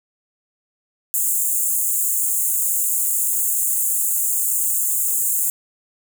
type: high-pass noise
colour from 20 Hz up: pink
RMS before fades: -20 dBFS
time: 1.14-5.5 s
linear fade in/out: 0 ms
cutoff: 6900 Hz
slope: 96 dB/octave
effects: none